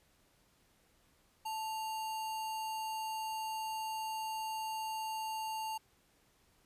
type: tone with sample-and-hold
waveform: sine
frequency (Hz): 880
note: A5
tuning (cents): 0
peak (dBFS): -36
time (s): 1.45-5.78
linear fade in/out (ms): 10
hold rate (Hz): 3675
effects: pink hiss -70 dBFS RMS until 6.65 s + resampled to 32000 Hz